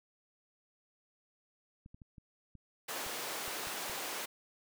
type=clicks; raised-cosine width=5 ms; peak=-40 dBFS; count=9; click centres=1.861 / 1.945 / 2.018 / 2.182 / 2.553 / 3.065 / 3.479 / 3.672 / 3.897 s
type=high-pass noise; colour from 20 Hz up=pink; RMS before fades=-40 dBFS; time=2.88-4.26 s; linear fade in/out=10 ms; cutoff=460 Hz; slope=12 dB/octave
effects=none